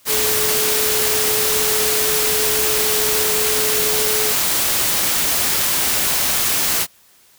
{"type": "tone in noise", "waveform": "sine", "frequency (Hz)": 429.3, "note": "A4", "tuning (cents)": -43, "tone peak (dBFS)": -23, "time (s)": [0.07, 4.34], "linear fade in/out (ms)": 50, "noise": "white", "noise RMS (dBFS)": -18, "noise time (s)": [0.05, 6.87], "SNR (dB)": -8, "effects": ["white hiss -52 dBFS RMS until 7.38 s"]}